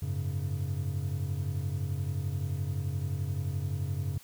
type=chord; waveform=triangle; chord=F# suspended second; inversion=none; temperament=just; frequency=92.5 / 104.06 / 138.75 Hz; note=F#2 / G#2 / C#3; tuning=0 / +4 / +2 cents; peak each=-31 / -34 / -32 dBFS; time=0.02-4.18 s; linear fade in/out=5 ms; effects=white hiss -55 dBFS RMS until 4.23 s